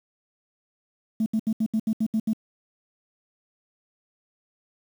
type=tone bursts; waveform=sine; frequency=220 Hz; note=A3; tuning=in tune; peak=-19 dBFS; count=9; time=1.2-2.333 s; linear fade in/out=5 ms; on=61 ms; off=73 ms; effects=tanh soft clip ceiling -17 dBFS + 8-bit